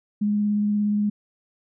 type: tone with vibrato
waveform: sine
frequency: 207.7 Hz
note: G#3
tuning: in tune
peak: -19 dBFS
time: 0.21-1.1 s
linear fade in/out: 10 ms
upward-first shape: sine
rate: 17 Hz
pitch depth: 11 cents each way
effects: none